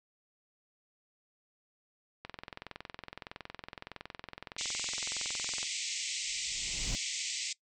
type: click train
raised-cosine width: 0.3 ms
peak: -25 dBFS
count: 74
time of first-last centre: 2.25-5.63 s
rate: 21.6 Hz
type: band-pass noise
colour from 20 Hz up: white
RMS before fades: -37 dBFS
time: 4.58-7.53 s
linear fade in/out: 5 ms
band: 2000 to 8000 Hz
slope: 96 dB/octave
type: noise with exponential growth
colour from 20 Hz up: brown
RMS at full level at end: -34 dBFS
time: 6.21-6.95 s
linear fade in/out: 0 ms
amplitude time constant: 160 ms
effects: noise-tail reverb RT60 0.1 s tail -21 dB re dry